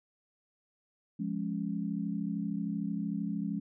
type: chord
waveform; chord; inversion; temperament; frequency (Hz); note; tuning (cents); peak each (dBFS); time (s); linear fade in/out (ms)
sine; Db major; first; equal; 174.61 / 207.7 / 277.2; F3 / Ab3 / Db4; 0 / 0 / 0; -36 / -34 / -38; 1.19-3.6; 10
effects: none